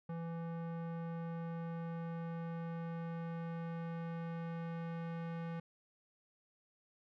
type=tone with low-pass filter sweep; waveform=square; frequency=166.8 Hz; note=E3; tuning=21 cents sharp; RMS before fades=-42 dBFS; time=0.09-5.6 s; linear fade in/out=5 ms; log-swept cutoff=1200 to 2000 Hz; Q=0.88; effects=none